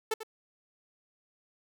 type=tone with echo; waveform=sawtooth; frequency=440 Hz; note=A4; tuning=in tune; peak=-23 dBFS; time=0.11-0.14 s; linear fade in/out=5 ms; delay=93 ms; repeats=1; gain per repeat=-11 dB; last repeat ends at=0.233 s; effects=none